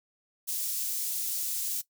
white high-pass noise, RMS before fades -32 dBFS, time 0.47-1.82 s, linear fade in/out 20 ms, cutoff 5700 Hz, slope 12 dB/octave, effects noise-tail reverb RT60 0.1 s tail -18 dB re dry

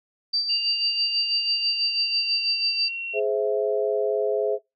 sine tone with tremolo, 4658 Hz, D8, 15 cents flat, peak -19 dBFS, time 0.33-2.89 s, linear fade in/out 10 ms, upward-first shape sine, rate 6.1 Hz, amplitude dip 55%
sine tone with pitch glide, 2794 to 2733 Hz, F7 to F7, 0 to -38 cents, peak -28 dBFS, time 0.49-3.2 s, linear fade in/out 10 ms, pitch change -38 cents, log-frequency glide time 1.52-3.02 s
sine chord, Ab augmented, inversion none, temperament equal with one note detuned, 419.4 / 523.3 / 659.3 Hz, Ab4 / C5 / E5, +17 / 0 / 0 cents, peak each -23 / -27 / -26 dBFS, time 3.13-4.59 s, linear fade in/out 50 ms
effects noise-tail reverb RT60 0.2 s tail -23 dB re dry

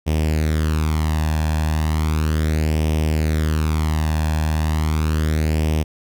sawtooth tone with flanger, 77.78 Hz, D#2, in tune, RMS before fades -19 dBFS, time 0.06-5.84 s, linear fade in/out 20 ms, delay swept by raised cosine 0.35 to 1.18 ms, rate 0.35 Hz, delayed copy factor +0.65, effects none

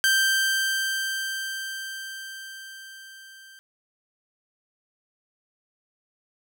sawtooth tone with level ramp, 1568 Hz, G6, in tune, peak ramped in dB -14 to -43 dBFS, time 0.04-3.59 s, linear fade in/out 0 ms, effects none

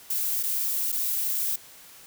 violet noise with dropouts, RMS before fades -27 dBFS, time 0.1-1.56 s, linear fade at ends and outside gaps 5 ms, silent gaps 0.43-0.434 / 0.92-0.925 s, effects white hiss -49 dBFS RMS until 2.06 s

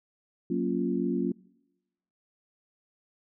sine chord, Gb major seventh, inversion none, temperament equal, 185 / 233.1 / 277.2 / 349.2 Hz, Gb3 / Bb3 / Db4 / F4, 0 / 0 / 0 / 0 cents, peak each -31 dBFS, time 0.5-1.32 s, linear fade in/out 5 ms, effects noise-tail reverb RT60 1.0 s tail -25 dB re dry

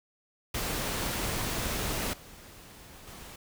pink noise with level steps, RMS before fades -32 / -50 / -46 dBFS, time 0.54-3.36 s, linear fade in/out 5 ms, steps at 2.13 / 3.07 s, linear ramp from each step 5 ms, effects none

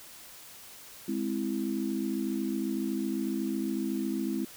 sine chord, Ab augmented, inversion none, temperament equal, 207.7 / 261.6 / 329.6 Hz, Ab3 / C4 / E4, 0 / 0 / 0 cents, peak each -33 dBFS, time 1.08-4.45 s, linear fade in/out 5 ms, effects white hiss -49 dBFS RMS until 4.56 s

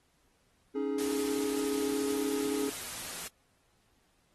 triangle chord, C# suspended second, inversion none, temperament equal with one note detuned, 277.2 / 311.1 / 418.9 Hz, C#4 / D#4 / G#4, 0 / 0 / +15 cents, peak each -32 / -35 / -31 dBFS, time 0.75-2.7 s, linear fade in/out 10 ms
white noise, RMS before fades -40 dBFS, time 0.98-3.28 s, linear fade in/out 5 ms
effects pink hiss -71 dBFS RMS until 4.34 s + AAC 32 kbps

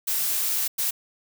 blue noise bursts at uneven times, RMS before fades -25 dBFS, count 2, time 0.07-0.68 / 0.78-0.91 s, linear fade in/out 10 ms, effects none

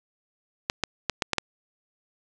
clicks, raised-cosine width 0.2 ms, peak -6 dBFS, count 6, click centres 0.699 / 0.837 / 1.097 / 1.222 / 1.333 / 1.383 s, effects resampled to 22050 Hz + 8-bit

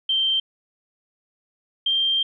sine tone pair in turn, 3136 / 3171 Hz, G7 / G7, 0 / +19 cents, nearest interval unison, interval 19 cents, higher second, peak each -18 dBFS, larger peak neither, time 0.09-0.4 / 1.86-2.23 s, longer second, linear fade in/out 5 ms, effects none

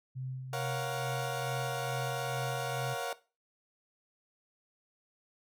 sine tone with tremolo, 130 Hz, C3, 11 cents flat, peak -35 dBFS, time 0.15-2.95 s, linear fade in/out 20 ms, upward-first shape sine, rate 2.3 Hz, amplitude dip 45%
30% pulse chord, Gb major seventh, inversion first, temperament equal with one note detuned, 471.3 / 554.4 / 698.5 / 740 Hz, Bb4 / Db5 / F5 / Gb5, +19 / 0 / 0 / 0 cents, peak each -37 dBFS, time 0.53-3.13 s, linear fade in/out 2 ms
effects noise-tail reverb RT60 0.3 s tail -17 dB re dry

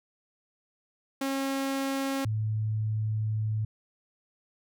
sawtooth / sine tone pair in turn, 271.6 / 108.44 Hz, C#4 / A2, -35 / -25 cents, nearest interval octave + major third, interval 1590 cents, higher first, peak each -24 / -26 dBFS, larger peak first, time 1.21-2.25 / 2.25-3.65 s, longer second, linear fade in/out 5 ms, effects none

